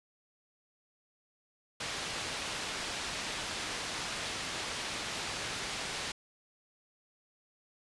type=low-pass noise; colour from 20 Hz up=white; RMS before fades=-38 dBFS; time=1.8-6.12 s; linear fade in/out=5 ms; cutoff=4700 Hz; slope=12 dB/octave; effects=resampled to 24000 Hz